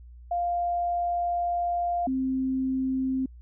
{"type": "tone pair in turn", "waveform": "sine", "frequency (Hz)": [698.5, 262.3], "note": ["F5", "C4"], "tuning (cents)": [0, 4], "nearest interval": "octave + perfect fourth", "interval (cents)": 1696, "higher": "first", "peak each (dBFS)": -24, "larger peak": "neither", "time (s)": [[0.31, 2.07], [2.07, 3.26]], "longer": "first", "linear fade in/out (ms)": 5, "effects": ["added 60 Hz sine -44 dBFS peak until 3.41 s"]}